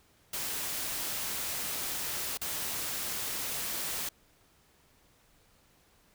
white noise with dropouts, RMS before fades -35 dBFS, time 0.33-4.09 s, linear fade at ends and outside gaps 5 ms, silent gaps 2.374-2.414 s, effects pink hiss -65 dBFS RMS until 6.14 s

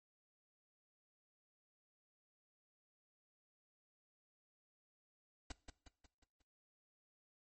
pink noise with echo, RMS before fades -44 dBFS, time 5.5-5.52 s, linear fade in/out 5 ms, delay 180 ms, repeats 5, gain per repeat -6 dB, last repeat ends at 6.42 s, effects noise-tail reverb RT60 0.5 s tail -21 dB re dry + MP3 32 kbps

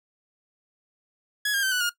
sawtooth tone with pitch steps, 1681 / 1612.5 / 1546.8 / 1483.8 / 1423.4 Hz, G#6 / G6 / G6 / F#6 / F6, +20 / +48 / -24 / +4 / +33 cents, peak -19 dBFS, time 1.45-1.895 s, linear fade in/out 5 ms, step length 89 ms, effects noise-tail reverb RT60 0.1 s tail -18 dB re dry

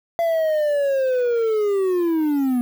triangle linear sweep, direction down, 680 to 239.8 Hz, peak -15 dBFS, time 0.19-2.61 s, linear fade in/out 0 ms, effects 7-bit

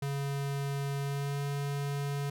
square tone with pitch glide, 140 to 141.71 Hz, C#3 to C#3, +18 to +39 cents, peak -32 dBFS, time 0.02-2.3 s, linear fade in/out 5 ms, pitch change +21 cents, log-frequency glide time 0.99-1.42 s, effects none

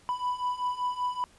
triangle beating tone pair, 987.8 / 993 Hz, B5 / B5, 0 / +9 cents, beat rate 5.2 Hz, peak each -31 / -28 dBFS, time 0.09-1.24 s, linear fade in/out 0 ms, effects pink hiss -59 dBFS RMS until 1.38 s + resampled to 24000 Hz

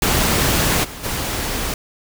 pink noise with level steps, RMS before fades -17 / -33 / -23 dBFS, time 0.02-1.74 s, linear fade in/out 2 ms, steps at 0.83 / 1.03 s, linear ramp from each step 20 ms, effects none

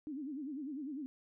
sine tone with vibrato, 284 Hz, C#4, 42 cents sharp, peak -39 dBFS, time 0.07-1.06 s, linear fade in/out 0 ms, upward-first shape sine, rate 10 Hz, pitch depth 170 cents each way, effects none

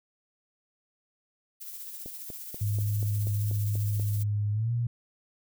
violet noise with tremolo, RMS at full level -39 dBFS, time 1.6-4.24 s, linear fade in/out 20 ms, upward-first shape triangle, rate 15 Hz, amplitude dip 45%
click train, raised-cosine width 2 ms, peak -28 dBFS, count 9, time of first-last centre 2.06-3.997 s, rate 4.13 Hz
sine tone with pitch glide, 103.83 to 118.58 Hz, G#2 to A#2, 0 to +30 cents, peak -25 dBFS, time 2.61-4.87 s, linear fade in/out 5 ms, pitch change +230 cents, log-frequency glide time 4.52-4.72 s
effects none

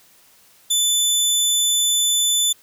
20% pulse tone, 3510 Hz, A7, 5 cents flat, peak -10 dBFS, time 0.7-2.53 s, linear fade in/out 10 ms, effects white hiss -53 dBFS RMS until 2.62 s

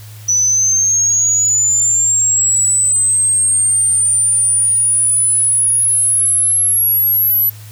sine linear sweep, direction up, 5920 to 11840 Hz, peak -10 dBFS, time 0.28-7.5 s, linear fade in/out 10 ms, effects added 106 Hz sine -32 dBFS peak until 7.71 s + white hiss -41 dBFS RMS until 7.71 s

